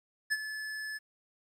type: tone with ADSR envelope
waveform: square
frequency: 1728 Hz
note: A6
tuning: 32 cents flat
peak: -26 dBFS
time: 0.3-0.99 s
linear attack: 23 ms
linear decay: 40 ms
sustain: -11 dB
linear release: 25 ms
effects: low-pass 10000 Hz 12 dB/octave + 11-bit